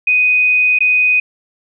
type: tone with dropouts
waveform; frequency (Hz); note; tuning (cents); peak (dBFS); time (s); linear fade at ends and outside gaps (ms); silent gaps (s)
sine; 2495; D#7; +4; -9; 0.07-1.2; 5; 0.788-0.805
effects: none